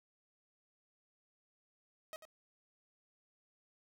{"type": "tone with echo", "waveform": "sawtooth", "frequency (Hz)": 631, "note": "D#5", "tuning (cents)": 24, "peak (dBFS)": -40, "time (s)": [2.13, 2.16], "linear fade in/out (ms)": 0, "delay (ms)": 92, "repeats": 1, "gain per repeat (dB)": -10, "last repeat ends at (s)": 2.252, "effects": []}